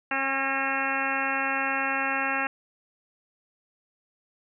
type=harmonic tone with a mistuned harmonic; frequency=270.9 Hz; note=C#4; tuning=40 cents flat; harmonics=1 / 2 / 3 / 4 / 5 / 6 / 7 / 8 / 9 / 10; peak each=-36 / -37 / -32 / -35 / -33 / -31 / -33 / -36 / -36 / -33 dBFS; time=0.11-2.47 s; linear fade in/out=2 ms; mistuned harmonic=7; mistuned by=-32 cents; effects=none